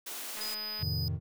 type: high-pass noise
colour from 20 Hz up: white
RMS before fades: -40 dBFS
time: 0.06-0.55 s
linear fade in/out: 10 ms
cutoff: 210 Hz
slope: 96 dB/octave
type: click train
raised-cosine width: 0.3 ms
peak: -30 dBFS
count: 98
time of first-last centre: 0.37-0.825 s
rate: 213 Hz
type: tone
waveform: square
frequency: 4978 Hz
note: D#8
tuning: in tune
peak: -36 dBFS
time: 0.41-1.08 s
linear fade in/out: 0 ms
type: chord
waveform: triangle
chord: F dominant seventh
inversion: none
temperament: equal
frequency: 87.31 / 110 / 130.81 / 155.56 Hz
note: F2 / A2 / C3 / Eb3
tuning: 0 / 0 / 0 / 0 cents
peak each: -32 / -35 / -36 / -34 dBFS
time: 0.79-1.2 s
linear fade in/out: 50 ms
effects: none